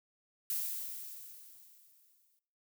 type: noise with exponential decay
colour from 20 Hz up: violet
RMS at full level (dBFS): -34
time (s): 0.5-2.39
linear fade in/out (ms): 0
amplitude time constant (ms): 410
effects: noise-tail reverb RT60 0.6 s tail -18 dB re dry